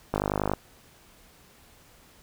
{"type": "click train", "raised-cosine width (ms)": 1, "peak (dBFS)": -11, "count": 21, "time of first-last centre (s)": [0.14, 0.536], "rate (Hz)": 50.5, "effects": ["pink hiss -56 dBFS RMS until 2.22 s"]}